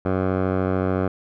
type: tone with low-pass filter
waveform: 10% pulse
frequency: 93.6 Hz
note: F#2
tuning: 20 cents sharp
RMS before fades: -22 dBFS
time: 0.05-1.08 s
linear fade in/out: 5 ms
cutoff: 1100 Hz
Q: 1.3
effects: none